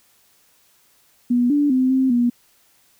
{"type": "tone with pitch steps", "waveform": "sine", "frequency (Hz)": [243.6, 290.4, 257.8, 262.7, 240.9], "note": ["B3", "D4", "C4", "C4", "B3"], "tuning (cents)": [-24, -19, -26, 7, -43], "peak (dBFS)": -14, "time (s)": [1.3, 2.3], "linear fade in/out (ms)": 10, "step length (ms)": 200, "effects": ["white hiss -58 dBFS RMS until 2.99 s"]}